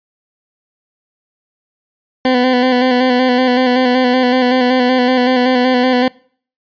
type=tone with vibrato; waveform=20% pulse; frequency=252.2 Hz; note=B3; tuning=36 cents sharp; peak=-5 dBFS; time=2.25-6.08 s; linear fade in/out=2 ms; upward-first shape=square; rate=5.3 Hz; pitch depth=31 cents each way; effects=noise-tail reverb RT60 0.5 s tail -24 dB re dry + resampled to 11025 Hz